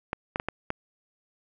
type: clicks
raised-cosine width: 0.5 ms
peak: -13 dBFS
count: 5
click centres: 0.131 / 0.359 / 0.399 / 0.486 / 0.704 s
effects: none